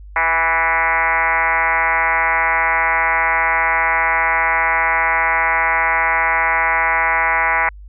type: tone with frequency modulation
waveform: sine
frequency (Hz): 1480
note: F#6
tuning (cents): 0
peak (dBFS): -13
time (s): 0.16-7.69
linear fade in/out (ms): 2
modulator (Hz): 165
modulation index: 4.4
effects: added 50 Hz sine -34 dBFS peak until 7.88 s